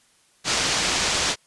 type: low-pass noise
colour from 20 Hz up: white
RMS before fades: -23 dBFS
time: 0.44-1.36 s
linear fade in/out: 50 ms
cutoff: 6800 Hz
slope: 24 dB/octave
effects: white hiss -60 dBFS RMS until 1.46 s + resampled to 24000 Hz